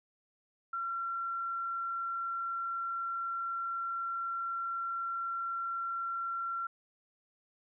sine tone, 1364 Hz, F6, 41 cents flat, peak -33 dBFS, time 0.73-6.67 s, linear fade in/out 5 ms, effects none

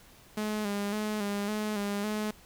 sawtooth tone with vibrato, 207.7 Hz, G#3, in tune, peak -26 dBFS, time 0.37-2.31 s, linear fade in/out 5 ms, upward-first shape square, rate 1.8 Hz, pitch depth 42 cents each way, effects pink hiss -56 dBFS RMS until 2.45 s

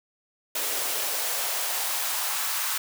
white noise with high-pass filter sweep, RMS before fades -28 dBFS, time 0.55-2.78 s, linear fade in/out 5 ms, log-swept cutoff 410 to 1100 Hz, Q 1.7, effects none

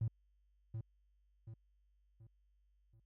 triangle tone with echo, 111.6 Hz, A2, 25 cents sharp, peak -29 dBFS, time 0.01-0.08 s, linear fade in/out 5 ms, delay 730 ms, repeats 4, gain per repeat -8 dB, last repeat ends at 3 s, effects tanh soft clip ceiling -30 dBFS + added 50 Hz sine -70 dBFS peak until 3.05 s

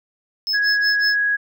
triangle tone with tremolo, 5200 Hz, E8, 24 cents flat, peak -17 dBFS, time 0.47-1.16 s, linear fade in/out 0 ms, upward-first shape sine, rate 5.4 Hz, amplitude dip 100%
sine tone, 1661.2 Hz, G#6, in tune, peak -16 dBFS, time 0.53-1.37 s, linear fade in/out 20 ms
effects none

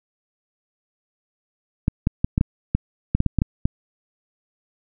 clicks, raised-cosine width 5 ms, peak -5 dBFS, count 12, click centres 1.881 / 2.071 / 2.245 / 2.379 / 2.411 / 2.75 / 3.15 / 3.204 / 3.263 / 3.387 / 3.419 / 3.655 s, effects none

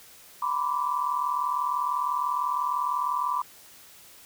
sine tone cluster, 981 / 1021 / 1167 Hz, B5 / C6 / D6, -12 / -43 / -11 cents, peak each -29 dBFS, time 0.42-3.42 s, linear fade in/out 5 ms, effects white hiss -51 dBFS RMS until 4.25 s

